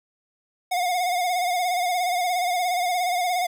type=tone with vibrato; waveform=square; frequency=718 Hz; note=F5; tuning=48 cents sharp; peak=-22 dBFS; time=0.71-3.47 s; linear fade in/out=10 ms; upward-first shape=sine; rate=17 Hz; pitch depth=55 cents each way; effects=10-bit